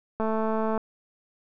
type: click train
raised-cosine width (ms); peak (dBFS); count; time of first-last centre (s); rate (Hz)
1; -15; 128; 0.2-0.777; 220
effects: none